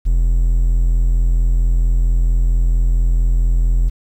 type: tone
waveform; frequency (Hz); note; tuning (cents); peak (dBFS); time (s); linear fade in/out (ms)
triangle; 42.21; E1; +42; -9; 0.05-3.9; 20
effects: 8-bit